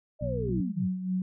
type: linear sweep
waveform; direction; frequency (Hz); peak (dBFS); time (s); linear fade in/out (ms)
sine; down; 622.3 to 69.6; -31; 0.19-0.89; 50
type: harmonic tone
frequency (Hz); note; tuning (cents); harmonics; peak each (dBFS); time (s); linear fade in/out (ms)
61.3; B1; -12; 1 / 2 / 3 / 4; -36 / -32 / -36 / -40; 0.21-0.61; 5
type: tone with tremolo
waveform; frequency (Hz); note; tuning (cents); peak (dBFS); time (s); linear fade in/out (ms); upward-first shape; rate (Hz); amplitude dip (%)
sine; 185; F#3; 0; -25; 0.49-1.22; 2; sine; 3.4; 60
effects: none